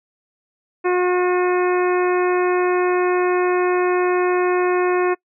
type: harmonic tone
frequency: 360.7 Hz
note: F#4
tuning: 44 cents flat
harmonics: 1 / 2 / 3 / 4 / 5 / 6 / 7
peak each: -16 / -25 / -25 / -30 / -30 / -34 / -32 dBFS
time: 0.84-5.15 s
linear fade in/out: 20 ms
effects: noise-tail reverb RT60 0.1 s tail -25 dB re dry